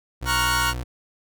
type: tone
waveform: 30% pulse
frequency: 61.74 Hz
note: B1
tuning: in tune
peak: -25 dBFS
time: 0.21-0.84 s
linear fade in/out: 20 ms
type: chord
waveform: sawtooth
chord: Gb major seventh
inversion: first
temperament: equal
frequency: 932.3 / 1108.7 / 1396.9 / 1480 Hz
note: Bb5 / Db6 / F6 / Gb6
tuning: 0 / 0 / 0 / 0 cents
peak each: -22 dBFS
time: 0.25-0.74 s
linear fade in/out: 50 ms
effects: none